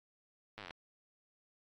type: slowing click train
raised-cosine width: 0.3 ms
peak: -30 dBFS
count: 13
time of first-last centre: 0.58-0.708 s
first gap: 9 ms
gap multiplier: 1.03
effects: AAC 32 kbps